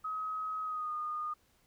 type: tone with pitch glide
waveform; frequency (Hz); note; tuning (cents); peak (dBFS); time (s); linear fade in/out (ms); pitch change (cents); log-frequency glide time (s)
sine; 1270 to 1225.3; D#6 to D#6; +35 to -27; -34; 0.04-1.34; 10; -62; 0.62-0.93
effects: pink hiss -70 dBFS RMS until 1.66 s